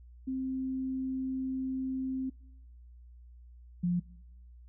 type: tone pair in turn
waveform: sine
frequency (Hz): 262 / 176.13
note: C4 / F3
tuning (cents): +2 / +15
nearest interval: perfect fifth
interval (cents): 687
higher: first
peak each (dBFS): -31 / -26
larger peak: second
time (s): 0.27-2.3 / 3.83-4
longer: first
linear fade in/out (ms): 10
effects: noise-tail reverb RT60 1.0 s tail -25 dB re dry + added 60 Hz sine -50 dBFS peak until 4.68 s